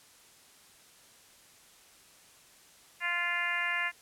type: harmonic tone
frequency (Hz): 348.2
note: F4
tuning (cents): -5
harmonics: 2 / 3 / 4 / 5 / 6 / 7 / 8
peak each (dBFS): -43 / -39 / -40 / -33 / -33 / -39 / -40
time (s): 3-3.92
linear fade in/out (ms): 50
effects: white hiss -58 dBFS RMS until 4.01 s + low-pass 11000 Hz 12 dB/octave